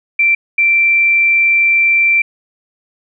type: tone pair in turn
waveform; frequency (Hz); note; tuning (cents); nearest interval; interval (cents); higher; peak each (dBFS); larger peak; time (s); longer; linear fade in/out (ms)
sine; 2349 / 2349; D7 / D7; 0 / 0; unison; 0; neither; -8; neither; 0.19-0.35 / 0.58-2.22; second; 5
effects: none